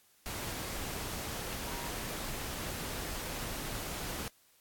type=tone in noise; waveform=sine; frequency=947 Hz; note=A#5; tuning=27 cents sharp; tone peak=-46 dBFS; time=1.67-1.88 s; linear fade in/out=0 ms; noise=pink; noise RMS=-39 dBFS; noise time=0.26-4.28 s; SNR=-10 dB; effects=white hiss -66 dBFS RMS until 4.6 s + AAC 64 kbps